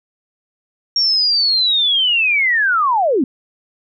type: linear sweep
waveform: sine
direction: down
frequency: 5588 to 227.7 Hz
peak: -12 dBFS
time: 0.96-3.24 s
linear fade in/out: 2 ms
effects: none